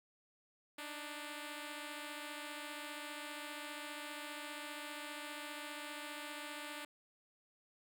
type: beating tone pair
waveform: 5% pulse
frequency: 293.7 / 308.7 Hz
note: D4 / D#4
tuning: 0 / -14 cents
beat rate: 15 Hz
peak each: -34 / -39 dBFS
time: 0.78-6.85 s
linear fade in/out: 5 ms
effects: none